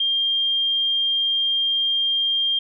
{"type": "tone", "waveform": "sine", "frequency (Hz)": 3201, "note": "G7", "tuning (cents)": 36, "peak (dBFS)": -18, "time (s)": [0, 2.59], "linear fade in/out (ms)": 5, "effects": []}